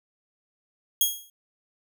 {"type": "tone with exponential decay", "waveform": "5% pulse", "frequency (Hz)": 3280, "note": "G#7", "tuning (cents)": -22, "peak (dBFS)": -8, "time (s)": [1.01, 1.3], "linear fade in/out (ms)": 2, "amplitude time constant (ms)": 63, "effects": []}